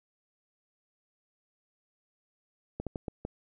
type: slowing click train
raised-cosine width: 2 ms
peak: -21 dBFS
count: 5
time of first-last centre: 2.8-3.251 s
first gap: 67 ms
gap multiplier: 1.36
effects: none